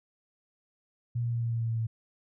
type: tone with pitch steps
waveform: sine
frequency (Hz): 119.1 / 118.21 / 117.32 / 116.45 / 115.58 / 114.71 / 113.85 / 113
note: A#2 / A#2 / A#2 / A#2 / A#2 / A#2 / A#2 / A2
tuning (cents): +38 / +25 / +12 / -1 / -14 / -27 / -40 / +47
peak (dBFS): -27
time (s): 1.15-1.87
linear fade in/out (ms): 10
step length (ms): 90
effects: none